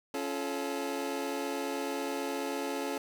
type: chord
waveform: 25% pulse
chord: Db augmented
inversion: none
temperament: just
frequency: 277.2 / 346.5 / 433.1 Hz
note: Db4 / F4 / A4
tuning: 0 / -14 / -27 cents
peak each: -32 / -36 / -33 dBFS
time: 0.14-2.98 s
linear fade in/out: 2 ms
effects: none